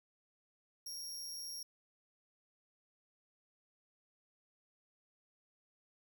sawtooth tone with amplitude modulation, 5588 Hz, F8, in tune, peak -38 dBFS, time 0.86-1.63 s, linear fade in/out 5 ms, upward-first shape sine, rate 165 Hz, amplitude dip 50%, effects none

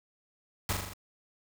pink noise with echo, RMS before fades -30 dBFS, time 0.69-0.73 s, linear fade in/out 2 ms, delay 41 ms, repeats 5, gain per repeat -3 dB, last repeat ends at 0.935 s, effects none

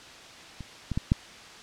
clicks, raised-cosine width 5 ms, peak -26 / -17 / -14 / -8 dBFS, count 4, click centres 0.607 / 0.917 / 0.975 / 1.119 s, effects white hiss -46 dBFS RMS until 1.62 s + low-pass 5000 Hz 12 dB/octave

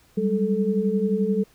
sine tone cluster, 191.2 / 202.6 / 437.5 Hz, G3 / G#3 / A4, -43 / -43 / -10 cents, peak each -24 dBFS, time 0.17-1.44 s, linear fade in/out 10 ms, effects pink hiss -58 dBFS RMS until 1.54 s

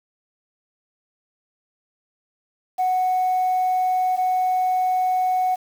sine tone pair in turn, 740 / 740 Hz, F#5 / F#5, 0 / 0 cents, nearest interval unison, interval 0 cents, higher neither, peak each -16 dBFS, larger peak neither, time 2.78-4.17 / 4.17-5.56 s, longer neither, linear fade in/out 20 ms, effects tanh soft clip ceiling -15 dBFS + 7-bit

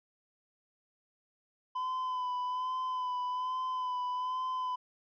triangle tone with vibrato, 1009 Hz, B5, 37 cents sharp, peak -30 dBFS, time 1.75-4.76 s, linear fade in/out 10 ms, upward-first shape sine, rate 1.2 Hz, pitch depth 27 cents each way, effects resampled to 11025 Hz

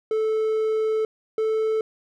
triangle tone pair in turn, 437.4 / 438.9 Hz, A4 / A4, -10 / -4 cents, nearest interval unison, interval 6 cents, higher second, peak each -18 dBFS, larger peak neither, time 0.11-1.05 / 1.38-1.81 s, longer first, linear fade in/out 2 ms, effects none

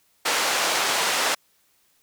pink band-pass noise, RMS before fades -23 dBFS, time 0.25-1.35 s, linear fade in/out 10 ms, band 640 to 8300 Hz, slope 12 dB/octave, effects white hiss -64 dBFS RMS until 2.02 s

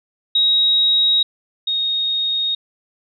sine tone pair in turn, 3800 / 3728 Hz, A#7 / A#7, +33 / -1 cents, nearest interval unison, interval 34 cents, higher first, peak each -12 / -17 dBFS, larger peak first, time 0.35-1.23 / 1.67-2.55 s, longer neither, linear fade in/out 5 ms, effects none

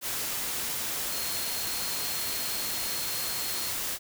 sine tone in noise, 4255 Hz, C8, 28 cents sharp, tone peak -38 dBFS, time 1.08-3.73 s, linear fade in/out 50 ms, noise white, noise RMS -32 dBFS, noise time 0.01-3.99 s, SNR -9 dB, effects none

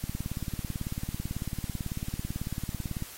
click train, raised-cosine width 5 ms, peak -20 dBFS, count 55, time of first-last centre 0.04-3.023 s, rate 18.1 Hz, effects white hiss -46 dBFS RMS until 3.17 s + AAC 48 kbps

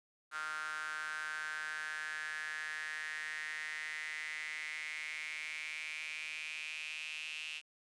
sawtooth tone with high-pass filter sweep, 154.4 Hz, D#3, 13 cents flat, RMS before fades -42 dBFS, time 0.31-7.62 s, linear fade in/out 50 ms, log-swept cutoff 1400 to 2700 Hz, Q 7.7, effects resampled to 22050 Hz + 10-bit

